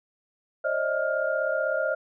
sine tone cluster, 537 / 605 / 641 / 1409 Hz, C5 / D#5 / E5 / F6, +45 / -49 / -49 / +15 cents, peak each -29 dBFS, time 0.64-1.95 s, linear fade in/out 10 ms, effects none

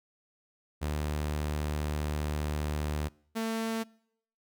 sawtooth tone pair in turn, 75 / 224.7 Hz, D2 / A3, +37 / +37 cents, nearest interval octave + perfect fifth, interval 1900 cents, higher second, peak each -26 dBFS, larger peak neither, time 0.81-3.09 / 3.35-3.84 s, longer first, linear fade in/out 20 ms, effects noise-tail reverb RT60 0.7 s tail -25 dB re dry

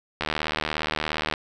click train, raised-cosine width 0.3 ms, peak -9 dBFS, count 88, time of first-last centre 0.21-1.338 s, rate 77.1 Hz, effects none

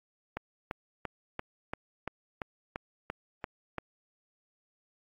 click train, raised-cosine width 0.5 ms, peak -19 dBFS, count 11, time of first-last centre 0.37-3.783 s, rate 2.93 Hz, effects AAC 32 kbps

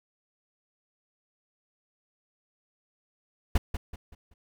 brown noise with echo, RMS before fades -21 dBFS, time 3.55-3.58 s, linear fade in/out 5 ms, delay 190 ms, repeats 4, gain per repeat -9 dB, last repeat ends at 4.34 s, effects none

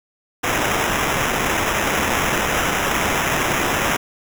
white noise with sample-and-hold, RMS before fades -20 dBFS, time 0.43-3.97 s, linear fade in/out 10 ms, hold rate 4410 Hz, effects none

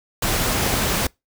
pink noise, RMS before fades -21 dBFS, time 0.22-1.07 s, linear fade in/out 5 ms, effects noise-tail reverb RT60 0.2 s tail -25 dB re dry

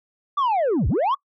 sine linear two-way sweep, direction down then up, 1189 to 48.67 to 1168 Hz, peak -15 dBFS, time 0.37-1.15 s, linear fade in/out 10 ms, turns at 0.88 s, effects noise-tail reverb RT60 0.1 s tail -24 dB re dry + tanh soft clip ceiling -17 dBFS

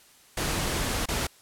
pink noise with dropouts, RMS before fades -28 dBFS, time 0.37-1.27 s, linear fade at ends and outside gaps 5 ms, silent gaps 1.058-1.085 s, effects white hiss -56 dBFS RMS until 1.41 s + low-pass 12000 Hz 12 dB/octave

